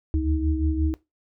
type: tone cluster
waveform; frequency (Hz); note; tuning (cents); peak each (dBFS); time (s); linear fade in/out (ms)
sine; 73 / 78.7 / 316.5; D2 / D#2 / D#4; -10 / +20 / +30; -23 / -28 / -26; 0.14-0.94; 0
effects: noise-tail reverb RT60 0.2 s tail -19 dB re dry